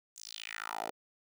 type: tone with high-pass filter sweep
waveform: 10% pulse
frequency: 54.6 Hz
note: A1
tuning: 13 cents flat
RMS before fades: -42 dBFS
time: 0.16-0.91 s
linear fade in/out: 5 ms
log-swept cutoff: 7200 to 500 Hz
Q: 3.6
effects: none